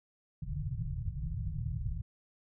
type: low-pass noise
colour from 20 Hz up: white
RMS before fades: -36 dBFS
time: 0.42-2.02 s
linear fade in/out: 5 ms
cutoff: 160 Hz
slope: 96 dB/octave
effects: none

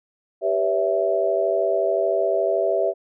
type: chord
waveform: sine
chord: C# half-diminished seventh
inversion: second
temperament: equal with one note detuned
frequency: 392 / 493.9 / 565.7 / 659.3 Hz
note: G4 / B4 / C#5 / E5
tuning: 0 / 0 / +35 / 0 cents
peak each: -24 / -27 / -25 / -21 dBFS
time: 0.41-2.94 s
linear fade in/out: 50 ms
effects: none

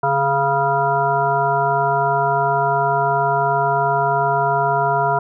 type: harmonic tone with a mistuned harmonic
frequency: 138.59 Hz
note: C#3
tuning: in tune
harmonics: 1 / 3 / 5 / 7 / 9 / 10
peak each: -25 / -24 / -19 / -19 / -29 / -24 dBFS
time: 0.03-5.19 s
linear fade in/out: 5 ms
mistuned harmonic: 1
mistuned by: +29 cents
effects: none

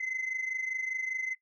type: tone pair together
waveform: sine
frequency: 2047 / 2072 Hz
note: C7 / C7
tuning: -38 / -17 cents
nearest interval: unison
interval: 21 cents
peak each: -30 / -35 dBFS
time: 0-1.35 s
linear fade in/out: 10 ms
effects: noise-tail reverb RT60 0.1 s tail -19 dB re dry + tanh soft clip ceiling -28 dBFS

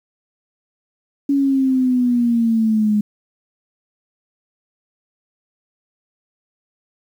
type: exponential sweep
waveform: sine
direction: down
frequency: 282.1 to 207.7 Hz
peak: -13 dBFS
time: 1.29-3.01 s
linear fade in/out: 5 ms
effects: 8-bit

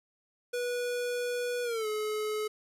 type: tone with pitch glide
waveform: square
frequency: 488.1 to 427.4 Hz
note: B4 to G#4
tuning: -20 to +50 cents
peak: -31 dBFS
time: 0.53-2.48 s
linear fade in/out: 10 ms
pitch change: -230 cents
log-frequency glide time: 1.63-1.87 s
effects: resampled to 32000 Hz + 11-bit

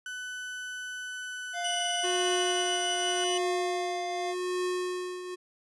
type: tone with pitch glide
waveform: 35% pulse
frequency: 1500 to 1482.8 Hz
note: F#6 to F#6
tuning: +23 to +3 cents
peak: -34 dBFS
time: 0.06-3.24 s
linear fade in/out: 2 ms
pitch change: -20 cents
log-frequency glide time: 1.04-2.77 s
type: harmonic tone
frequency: 698.5 Hz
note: F5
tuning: in tune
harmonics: 1 / 3 / 5 / 7 / 9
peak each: -32 / -42 / -46 / -49 / -51 dBFS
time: 1.53-4.35 s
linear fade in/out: 50 ms
type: tone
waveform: sawtooth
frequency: 2960 Hz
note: F#7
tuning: in tune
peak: -27 dBFS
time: 1.64-3.38 s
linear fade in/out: 5 ms
type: tone with tremolo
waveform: square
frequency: 362.6 Hz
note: F#4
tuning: 35 cents flat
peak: -28 dBFS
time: 2.03-5.36 s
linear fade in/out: 20 ms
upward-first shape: triangle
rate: 0.86 Hz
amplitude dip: 70%
effects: resampled to 24000 Hz

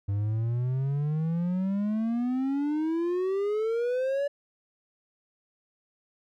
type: exponential sweep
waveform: triangle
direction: up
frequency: 98.5 to 577 Hz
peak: -23 dBFS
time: 0.08-4.28 s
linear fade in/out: 10 ms
effects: none

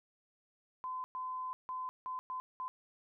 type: tone bursts at uneven times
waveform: sine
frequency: 1022 Hz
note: C6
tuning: 41 cents flat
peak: -37 dBFS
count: 6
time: 0.84-1.04 / 1.15-1.53 / 1.69-1.89 / 2.06-2.19 / 2.3-2.4 / 2.6-2.68 s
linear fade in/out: 0 ms
effects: none

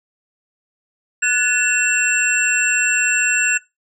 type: tone cluster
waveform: sine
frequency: 1485 / 1725 / 2698 / 7430 Hz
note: F#6 / A6 / E7 / A#8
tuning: +6 / -35 / +40 / -7 cents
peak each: -20 dBFS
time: 1.22-3.58 s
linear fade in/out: 10 ms
effects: noise-tail reverb RT60 0.2 s tail -18 dB re dry

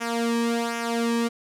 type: tone with flanger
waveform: sawtooth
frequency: 233.1 Hz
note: A#3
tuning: in tune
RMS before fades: -25 dBFS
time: 0-1.29 s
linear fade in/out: 20 ms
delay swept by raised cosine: 0.23 to 1.43 ms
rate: 1.3 Hz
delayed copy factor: -0.7
effects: low-pass 11000 Hz 12 dB/octave

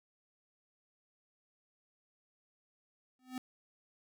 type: tone with exponential growth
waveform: square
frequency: 255.5 Hz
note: C4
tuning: 41 cents flat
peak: -35 dBFS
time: 3.19-3.38 s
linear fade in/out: 2 ms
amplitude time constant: 40 ms
effects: none

